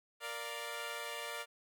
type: chord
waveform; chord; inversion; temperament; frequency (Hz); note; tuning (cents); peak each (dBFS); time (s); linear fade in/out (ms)
10% pulse; Bb major; none; equal; 466.2 / 587.3 / 698.5; Bb4 / D5 / F5; 0 / 0 / 0; -36 / -35 / -39; 0.2-1.46; 50
effects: none